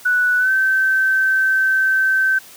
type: tone with pitch glide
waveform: sine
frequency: 1480 to 1545.5 Hz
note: F#6 to G6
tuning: 0 to -25 cents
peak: -13 dBFS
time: 0.05-2.39 s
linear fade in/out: 10 ms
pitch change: +75 cents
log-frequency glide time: 0.38-0.51 s
effects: white hiss -42 dBFS RMS until 2.56 s + high-pass 100 Hz 12 dB/octave